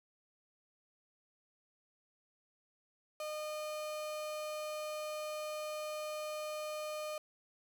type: tone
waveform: 35% pulse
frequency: 610 Hz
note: D#5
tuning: 34 cents flat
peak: -37 dBFS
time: 3.2-7.18 s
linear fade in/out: 2 ms
effects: none